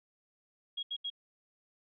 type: tone bursts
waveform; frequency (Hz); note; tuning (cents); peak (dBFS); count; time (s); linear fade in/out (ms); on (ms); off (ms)
sine; 3294; G#7; -15; -34; 3; 0.77-1.102; 10; 60; 76
effects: none